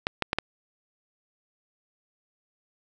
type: clicks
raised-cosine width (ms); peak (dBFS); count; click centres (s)
0.3; -8; 4; 0.069 / 0.223 / 0.331 / 0.386
effects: none